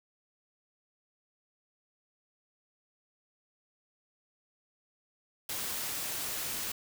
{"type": "noise", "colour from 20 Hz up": "white", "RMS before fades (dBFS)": -36, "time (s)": [5.49, 6.72], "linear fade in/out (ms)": 5, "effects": []}